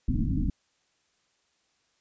pink low-pass noise, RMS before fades -26 dBFS, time 0.08-0.5 s, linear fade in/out 5 ms, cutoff 300 Hz, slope 96 dB/octave, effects white hiss -71 dBFS RMS until 2 s + resampled to 16000 Hz

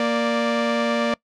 sawtooth tone pair together, 233.1 / 587.4 Hz, A#3 / D5, 0 / 0 cents, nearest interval octave + major third, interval 1600 cents, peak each -18 dBFS, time 0-1.14 s, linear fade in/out 2 ms, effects noise-tail reverb RT60 0.1 s tail -23 dB re dry + low-pass 4000 Hz 12 dB/octave

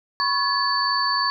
sine tone cluster, 995 / 1098 / 1708 / 4514 Hz, B5 / C#6 / G#6 / C#8, +13 / -17 / +48 / +31 cents, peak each -28 / -23 / -27 / -23 dBFS, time 0.2-1.3 s, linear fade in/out 0 ms, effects none

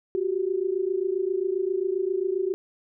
sine tone pair together, 363.1 / 390.6 Hz, F#4 / G4, -33 / -6 cents, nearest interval minor second, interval 127 cents, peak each -26 dBFS, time 0.15-2.54 s, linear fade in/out 0 ms, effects none

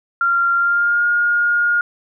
sine tone with pitch glide, 1384 to 1424.6 Hz, F6 to F6, -16 to +34 cents, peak -13 dBFS, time 0.21-1.81 s, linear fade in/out 2 ms, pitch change +50 cents, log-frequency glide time 0.56-1.05 s, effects none

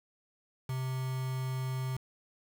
triangle tone with quantisation, 130 Hz, C3, 11 cents flat, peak -30 dBFS, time 0.69-1.97 s, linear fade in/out 5 ms, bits 7, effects none

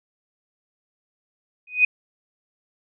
sine tone with exponential growth, 2493 Hz, D#7, 3 cents sharp, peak -9 dBFS, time 1.67-1.85 s, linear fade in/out 5 ms, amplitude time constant 39 ms, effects none

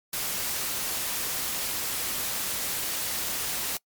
white noise, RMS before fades -30 dBFS, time 0.13-3.77 s, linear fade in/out 2 ms, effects noise-tail reverb RT60 0.1 s tail -25 dB re dry + MP3 96 kbps

